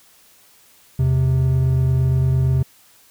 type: tone pair together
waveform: triangle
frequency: 82 / 130.62 Hz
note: E2 / C3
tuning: -9 / -3 cents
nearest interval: minor sixth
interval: 806 cents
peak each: -19 / -13 dBFS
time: 0.99-2.63 s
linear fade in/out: 5 ms
effects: white hiss -52 dBFS RMS until 3.1 s